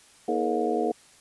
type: harmonic tone with a mistuned harmonic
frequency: 79.4 Hz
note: D#2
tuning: 36 cents sharp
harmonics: 3 / 4 / 5 / 6 / 7 / 8 / 9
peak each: -32 / -30 / -28 / -30 / -37 / -40 / -29 dBFS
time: 0.28-0.92 s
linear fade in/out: 5 ms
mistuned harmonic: 5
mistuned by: +120 cents
effects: white hiss -55 dBFS RMS until 1.2 s + resampled to 24000 Hz